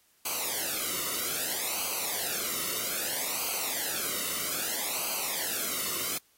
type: noise with flanger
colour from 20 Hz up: white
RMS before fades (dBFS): -32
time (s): 0.25-6.18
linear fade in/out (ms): 5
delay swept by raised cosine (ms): 0.55 to 1.23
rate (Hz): 0.62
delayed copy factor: -0.8
effects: white hiss -66 dBFS RMS until 6.37 s + AAC 48 kbps